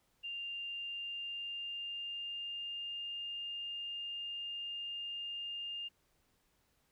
sine tone with pitch glide, 2794 to 2812 Hz, F7 to F7, 0 to +11 cents, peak -39 dBFS, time 0.23-5.89 s, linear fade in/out 20 ms, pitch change +11 cents, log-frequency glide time 0.62-3.06 s, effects pink hiss -75 dBFS RMS until 6.91 s

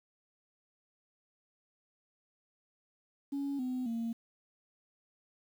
sine tone with pitch steps, 280 / 253.8 / 230.1 Hz, C#4 / B3 / A#3, +18 / +47 / -22 cents, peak -31 dBFS, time 3.32-4.13 s, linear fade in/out 10 ms, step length 270 ms, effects tanh soft clip ceiling -30 dBFS + 10-bit

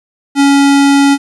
square tone, 279.8 Hz, C#4, 16 cents sharp, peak -6 dBFS, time 0.35-1.18 s, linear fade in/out 50 ms, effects resampled to 24000 Hz + 7-bit

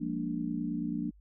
sine chord, Bb dominant seventh, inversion second, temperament equal with one note detuned, 174.61 / 203.7 / 233.1 / 293.7 Hz, F3 / Ab3 / Bb3 / D4, 0 / -33 / 0 / 0 cents, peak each -37 / -40 / -35 / -35 dBFS, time 0-1.11 s, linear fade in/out 20 ms, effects added 50 Hz sine -55 dBFS peak until 1.2 s

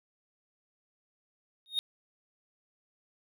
triangle tone with exponential growth, 3712 Hz, A#7, 8 cents flat, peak -22 dBFS, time 1.66-1.79 s, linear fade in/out 0 ms, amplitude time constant 27 ms, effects none

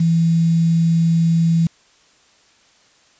sine tone with quantisation, 165.7 Hz, E3, 9 cents sharp, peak -12 dBFS, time 0-1.67 s, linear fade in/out 5 ms, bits 6, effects white hiss -54 dBFS RMS until 3.19 s + resampled to 16000 Hz

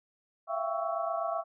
sine tone cluster, 662 / 690 / 784 / 1119 / 1320 Hz, E5 / F5 / G5 / C#6 / E6, +7 / -21 / 0 / +16 / +2 cents, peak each -33 / -36 / -39 / -36 / -39 dBFS, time 0.47-1.44 s, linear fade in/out 50 ms, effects none

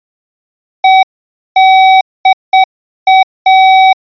square tone bursts at uneven times, 760 Hz, F#5, 46 cents sharp, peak -3 dBFS, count 6, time 0.84-1.03 / 1.56-2.01 / 2.25-2.33 / 2.53-2.64 / 3.07-3.23 / 3.46-3.93 s, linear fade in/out 5 ms, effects resampled to 11025 Hz

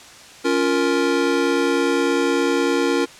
square chord, Bb minor, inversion first, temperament just, 279.7 / 349.6 / 466.2 Hz, Db4 / F4 / Bb4, +16 / +2 / 0 cents, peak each -22 dBFS, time 0.44-3.06 s, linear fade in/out 20 ms, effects white hiss -42 dBFS RMS until 3.19 s + low-pass 7000 Hz 12 dB/octave

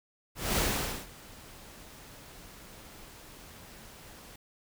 pink noise with ADSR envelope, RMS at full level -27 dBFS, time 0.35-4.36 s, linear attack 220 ms, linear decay 490 ms, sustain -23 dB, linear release 4 ms, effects none

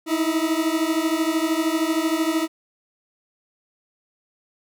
40% pulse beating tone pair, 314.9 / 327.9 Hz, D#4 / E4, +21 / -9 cents, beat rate 13 Hz, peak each -22 dBFS, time 0.06-2.48 s, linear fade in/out 50 ms, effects none

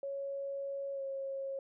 sine tone with pitch glide, 554 to 543.5 Hz, C#5 to C#5, -1 to -34 cents, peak -36 dBFS, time 0.03-1.59 s, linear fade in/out 2 ms, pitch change -33 cents, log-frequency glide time 0.93-1.02 s, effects none

